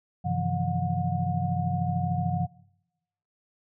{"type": "tone cluster", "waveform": "sine", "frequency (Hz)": [98, 134.1, 161.3, 174.6, 723], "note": ["G2", "C3", "E3", "F3", "F#5"], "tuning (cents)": [0, 43, -37, 0, -40], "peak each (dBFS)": -31, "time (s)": [0.24, 2.47], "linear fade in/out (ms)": 20, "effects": ["noise-tail reverb RT60 0.9 s tail -22 dB re dry"]}